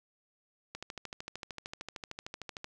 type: click train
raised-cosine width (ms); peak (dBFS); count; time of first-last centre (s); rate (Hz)
0.2; -23; 26; 0.75-2.644; 13.2
effects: none